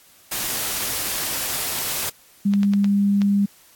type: noise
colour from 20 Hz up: white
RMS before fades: -25 dBFS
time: 0.31-2.1 s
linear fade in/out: 10 ms
type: tone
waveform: sine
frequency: 200.9 Hz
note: G3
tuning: 43 cents sharp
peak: -15 dBFS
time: 2.45-3.46 s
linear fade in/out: 10 ms
type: clicks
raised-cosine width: 0.2 ms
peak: -16 dBFS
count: 5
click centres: 2.537 / 2.632 / 2.736 / 2.844 / 3.218 s
effects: white hiss -52 dBFS RMS until 3.75 s + AAC 64 kbps